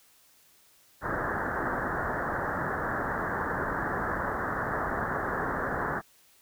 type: low-pass noise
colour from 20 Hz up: white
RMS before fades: -31 dBFS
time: 1.01-6.02 s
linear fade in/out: 50 ms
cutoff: 1800 Hz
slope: 96 dB/octave
effects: white hiss -61 dBFS RMS until 6.41 s